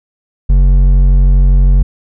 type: tone with hard clipping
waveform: sine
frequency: 46.25 Hz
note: F#1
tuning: in tune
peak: -6 dBFS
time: 0.49-1.83 s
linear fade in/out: 10 ms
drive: 7 dB
effects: none